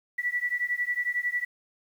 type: beating tone pair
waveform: sine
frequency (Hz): 1950 / 1961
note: B6 / B6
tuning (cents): -23 / -13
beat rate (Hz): 11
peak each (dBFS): -29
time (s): 0.18-1.45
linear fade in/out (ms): 10
effects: 9-bit